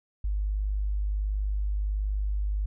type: tone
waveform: sine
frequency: 50.7 Hz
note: G#1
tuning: 41 cents flat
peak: -25 dBFS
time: 0.24-2.66 s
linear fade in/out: 5 ms
effects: none